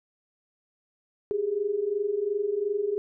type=tone pair together; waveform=sine; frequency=392.5 / 415.3 Hz; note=G4 / G#4; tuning=+2 / 0 cents; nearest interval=minor second; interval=98 cents; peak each=-30 / -26 dBFS; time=1.31-2.98 s; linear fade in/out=0 ms; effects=none